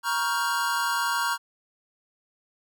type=chord; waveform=square; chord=G half-diminished seventh; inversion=first; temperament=equal with one note detuned; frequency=947 / 1108.7 / 1396.9 / 1568 Hz; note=Bb5 / Db6 / F6 / G6; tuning=+27 / 0 / 0 / 0 cents; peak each=-29 / -31 / -30 / -32 dBFS; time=0.03-1.38 s; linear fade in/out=50 ms; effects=none